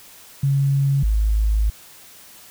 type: tone pair in turn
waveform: sine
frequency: 138.5 / 53.31 Hz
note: C#3 / G#1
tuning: -1 / +46 cents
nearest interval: octave + perfect fourth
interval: 1653 cents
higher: first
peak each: -15 dBFS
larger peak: neither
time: 0.43-1.03 / 1.03-1.7 s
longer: second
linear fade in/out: 5 ms
effects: white hiss -45 dBFS RMS until 2.5 s

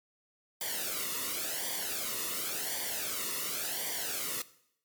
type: noise with flanger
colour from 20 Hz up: white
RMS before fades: -35 dBFS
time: 0.61-4.42 s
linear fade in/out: 2 ms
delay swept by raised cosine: 0.75 to 1.28 ms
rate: 0.92 Hz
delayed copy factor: -0.75
effects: noise-tail reverb RT60 0.7 s tail -18 dB re dry + MP3 96 kbps

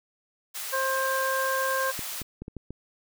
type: high-pass noise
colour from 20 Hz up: white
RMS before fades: -35 dBFS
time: 0.54-2.23 s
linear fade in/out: 20 ms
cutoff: 710 Hz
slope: 12 dB/octave
type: harmonic tone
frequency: 530 Hz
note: C5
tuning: 22 cents sharp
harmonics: 1 / 2 / 3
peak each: -29 / -29 / -29 dBFS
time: 0.72-1.92 s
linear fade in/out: 20 ms
type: clicks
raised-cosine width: 3 ms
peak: -24 dBFS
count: 6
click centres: 1.992 / 2.217 / 2.42 / 2.481 / 2.567 / 2.706 s
effects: none

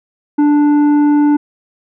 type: tone with tanh clipping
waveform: triangle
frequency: 293.7 Hz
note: D4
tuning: in tune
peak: -9 dBFS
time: 0.38-1.37 s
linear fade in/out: 10 ms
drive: 12 dB
effects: none

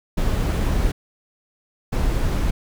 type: noise bursts at uneven times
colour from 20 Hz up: brown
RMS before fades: -20 dBFS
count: 2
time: 0.17-0.92 / 1.92-2.51 s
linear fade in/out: 10 ms
effects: none

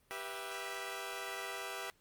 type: chord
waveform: 10% pulse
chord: E minor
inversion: first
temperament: equal with one note detuned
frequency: 392 / 489.6 / 659.3 Hz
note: G4 / B4 / E5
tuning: 0 / -15 / 0 cents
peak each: -36 / -37 / -36 dBFS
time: 0.11-1.9 s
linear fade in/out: 0 ms
effects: pink hiss -71 dBFS RMS until 2 s + Opus 32 kbps

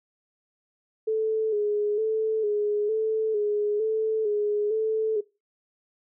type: tone with vibrato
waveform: sine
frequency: 427.4 Hz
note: G#4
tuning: 50 cents sharp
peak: -22 dBFS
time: 1.07-5.21 s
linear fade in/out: 10 ms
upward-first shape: square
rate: 1.1 Hz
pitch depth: 45 cents each way
effects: noise-tail reverb RT60 0.3 s tail -24 dB re dry

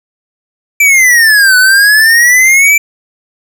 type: exponential two-way sweep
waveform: square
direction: down then up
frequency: 2348 to 1484 to 2348 Hz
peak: -4 dBFS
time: 0.8-2.78 s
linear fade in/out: 5 ms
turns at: 1.57 s
effects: none

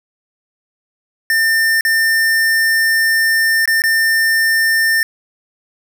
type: tone with dropouts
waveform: square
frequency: 1800 Hz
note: A6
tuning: 39 cents sharp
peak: -12 dBFS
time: 1.3-5.03 s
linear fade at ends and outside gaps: 1 ms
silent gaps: 1.809-1.85 / 3.656-3.676 / 3.82-3.838 s
effects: none

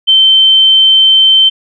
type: tone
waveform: sine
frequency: 3100 Hz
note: G7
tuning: 20 cents flat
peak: -3 dBFS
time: 0.07-1.5 s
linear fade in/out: 20 ms
effects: none

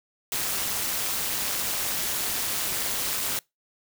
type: noise with amplitude modulation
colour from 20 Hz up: white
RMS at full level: -25 dBFS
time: 0.32-3.39 s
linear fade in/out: 2 ms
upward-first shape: sine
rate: 209 Hz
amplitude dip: 70%
effects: noise-tail reverb RT60 0.2 s tail -25 dB re dry

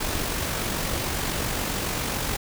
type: noise with amplitude modulation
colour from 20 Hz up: pink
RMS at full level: -26 dBFS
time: 0-2.37 s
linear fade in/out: 10 ms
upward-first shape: sine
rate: 47.2 Hz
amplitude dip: 35%
effects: none

